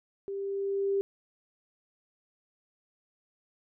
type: tone with level ramp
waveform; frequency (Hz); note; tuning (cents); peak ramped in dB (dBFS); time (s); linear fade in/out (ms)
sine; 395.1; G4; +14; -33 to -24; 0.28-1.01; 0
effects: none